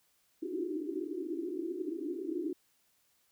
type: band-pass noise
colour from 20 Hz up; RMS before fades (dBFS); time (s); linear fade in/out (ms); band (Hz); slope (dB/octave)
white; -37; 0.42-2.53; 5; 290 to 380; 96
effects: white hiss -72 dBFS RMS until 3.31 s